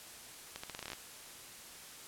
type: accelerating click train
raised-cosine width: 0.2 ms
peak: -24 dBFS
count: 11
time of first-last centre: 0.56-0.933 s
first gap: 75 ms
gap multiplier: 0.83
effects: white hiss -51 dBFS RMS until 2.07 s + low-pass 12000 Hz 12 dB/octave